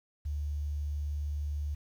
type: tone with quantisation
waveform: sine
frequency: 73.42 Hz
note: D2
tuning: in tune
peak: -31 dBFS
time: 0.25-1.75 s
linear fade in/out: 10 ms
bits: 10
effects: none